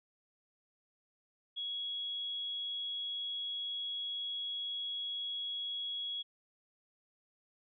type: tone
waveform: sine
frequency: 3334 Hz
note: G#7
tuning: 6 cents sharp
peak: -36 dBFS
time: 1.56-6.23 s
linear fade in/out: 20 ms
effects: none